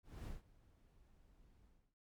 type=noise with ADSR envelope; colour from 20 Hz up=brown; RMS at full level=-45 dBFS; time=0.03-1.95 s; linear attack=230 ms; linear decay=160 ms; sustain=-22 dB; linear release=300 ms; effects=MP3 96 kbps